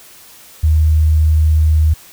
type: tone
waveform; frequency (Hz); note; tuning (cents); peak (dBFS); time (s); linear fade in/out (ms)
sine; 77.9; D#2; +3; -8; 0.63-1.94; 10
effects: white hiss -41 dBFS RMS until 2.12 s